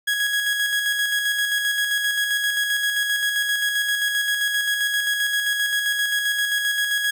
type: tone with tremolo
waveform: 30% pulse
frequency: 1661.2 Hz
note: G#6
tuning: in tune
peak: -16 dBFS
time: 0.07-7.11 s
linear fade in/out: 10 ms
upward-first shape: square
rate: 7.6 Hz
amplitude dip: 35%
effects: none